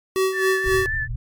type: tone with tremolo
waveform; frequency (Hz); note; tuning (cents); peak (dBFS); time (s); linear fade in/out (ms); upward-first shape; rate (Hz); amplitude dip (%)
square; 379.6; F#4; +44; -17; 0.16-0.86; 0; sine; 3.8; 70
type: tone with vibrato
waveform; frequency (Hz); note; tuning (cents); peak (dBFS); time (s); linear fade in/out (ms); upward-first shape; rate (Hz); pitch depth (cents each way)
sine; 1760; A6; 0; -22; 0.32-1.08; 50; triangle; 6.7; 29
type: low-pass noise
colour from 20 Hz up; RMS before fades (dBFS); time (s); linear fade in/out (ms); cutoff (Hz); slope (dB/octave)
pink; -29; 0.64-1.16; 5; 130; 96
effects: MP3 96 kbps